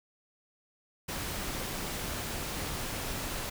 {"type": "noise", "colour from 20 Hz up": "pink", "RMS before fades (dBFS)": -36, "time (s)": [1.08, 3.5], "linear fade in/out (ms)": 10, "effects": []}